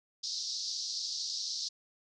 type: band-pass noise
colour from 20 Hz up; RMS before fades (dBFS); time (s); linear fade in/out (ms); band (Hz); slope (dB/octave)
white; -37; 0.23-1.69; 10; 4200 to 5600; 48
effects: none